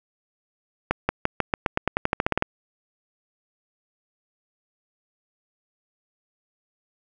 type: accelerating click train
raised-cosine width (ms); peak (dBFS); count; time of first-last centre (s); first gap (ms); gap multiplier
0.5; -5; 16; 0.91-2.424; 180; 0.91
effects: none